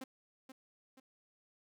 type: tone with echo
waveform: sawtooth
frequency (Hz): 262.9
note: C4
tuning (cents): +8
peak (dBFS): -39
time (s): 0.01-0.04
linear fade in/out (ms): 5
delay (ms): 480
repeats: 2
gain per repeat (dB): -7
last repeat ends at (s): 1
effects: none